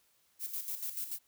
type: noise with tremolo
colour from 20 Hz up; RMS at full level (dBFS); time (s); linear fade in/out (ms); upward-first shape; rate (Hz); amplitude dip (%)
violet; -37; 0.39-1.19; 50; square; 6.9; 60
effects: white hiss -71 dBFS RMS until 1.27 s